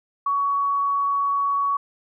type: tone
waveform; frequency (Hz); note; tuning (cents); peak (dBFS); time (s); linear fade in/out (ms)
sine; 1123; C#6; +22; -19; 0.26-1.77; 5
effects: none

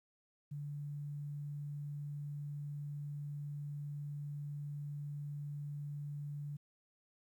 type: tone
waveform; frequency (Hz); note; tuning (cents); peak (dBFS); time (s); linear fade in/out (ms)
sine; 145.4; D3; -17; -40; 0.51-6.57; 10
effects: 12-bit

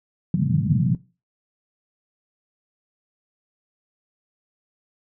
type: band-pass noise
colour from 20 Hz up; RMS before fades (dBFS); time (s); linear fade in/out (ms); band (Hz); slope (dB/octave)
pink; -20; 0.34-0.95; 2; 110 to 210; 48
effects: noise-tail reverb RT60 0.3 s tail -18 dB re dry

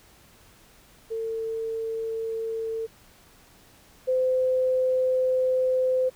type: tone pair in turn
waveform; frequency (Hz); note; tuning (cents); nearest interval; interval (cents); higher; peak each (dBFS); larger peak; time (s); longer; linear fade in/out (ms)
sine; 449.6 / 513.7; A4 / C5; +37 / -32; major second; 231; second; -27 / -20; second; 1.1-2.87 / 4.07-6.1; second; 20
effects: pink hiss -55 dBFS RMS until 6.15 s

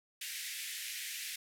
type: band-pass noise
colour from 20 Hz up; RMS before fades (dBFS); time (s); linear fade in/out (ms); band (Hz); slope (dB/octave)
pink; -42; 0.21-1.36; 5; 1800 to 15000; 48
effects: none

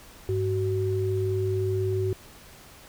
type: tone pair together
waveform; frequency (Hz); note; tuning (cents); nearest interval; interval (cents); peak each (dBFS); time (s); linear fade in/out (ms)
sine; 101.2 / 375.5; G#2 / F#4; -44 / +26; octave + major seventh; 2270; -26; 0.29-2.13; 0
effects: pink hiss -49 dBFS RMS until 2.88 s

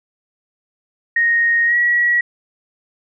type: tone with pitch glide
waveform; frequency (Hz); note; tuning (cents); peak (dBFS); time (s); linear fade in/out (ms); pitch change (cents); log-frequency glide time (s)
sine; 1864.7 to 1921.6; A#6 to B6; 0 to -48; -12; 1.16-2.21; 5; +52; 1.66-1.76
effects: none

